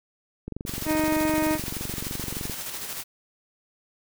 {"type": "click train", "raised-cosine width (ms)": 3, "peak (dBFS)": -20, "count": 48, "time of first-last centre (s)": [0.48, 2.497], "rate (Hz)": 23.3}
{"type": "noise with tremolo", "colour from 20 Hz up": "white", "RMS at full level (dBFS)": -33, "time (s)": [0.66, 3.04], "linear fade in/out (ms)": 20, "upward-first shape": "square", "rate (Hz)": 13, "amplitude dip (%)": 35}
{"type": "harmonic tone", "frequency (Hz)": 311.1, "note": "D#4", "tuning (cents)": 0, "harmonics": [1, 2, 3, 4, 5, 6, 7, 8], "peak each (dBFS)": [-23, -28, -31, -38, -40, -37, -39, -39], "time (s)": [0.85, 1.59], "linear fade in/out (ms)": 50}
{"effects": []}